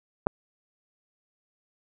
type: clicks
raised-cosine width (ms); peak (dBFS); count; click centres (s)
1; -20 / -8; 2; 0.264 / 0.269
effects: none